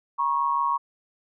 sine tone pair together, 954.2 / 1100 Hz, A#5 / C#6, +40 / -14 cents, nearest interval major second, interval 246 cents, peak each -25 / -23 dBFS, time 0.18-0.78 s, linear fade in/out 20 ms, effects none

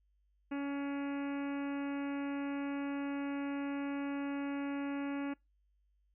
harmonic tone with a mistuned harmonic, 281.2 Hz, C#4, 25 cents sharp, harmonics 1 / 2 / 3 / 4 / 5 / 6 / 7 / 8 / 9 / 10, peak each -35 / -47 / -49 / -52 / -52 / -53 / -57 / -56 / -55 / -59 dBFS, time 0.51-5.34 s, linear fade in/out 10 ms, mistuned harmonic 7, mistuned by +19 cents, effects noise-tail reverb RT60 0.2 s tail -24 dB re dry + added 50 Hz sine -70 dBFS peak until 6.14 s

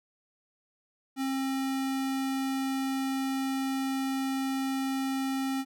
square tone, 267.6 Hz, C4, 39 cents sharp, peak -29 dBFS, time 1.16-5.65 s, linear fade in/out 50 ms, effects none

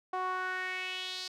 sawtooth tone with band-pass filter sweep, 370 Hz, F#4, in tune, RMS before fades -36 dBFS, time 0.13-1.28 s, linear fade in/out 5 ms, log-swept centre 900 to 4700 Hz, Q 3.4, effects none

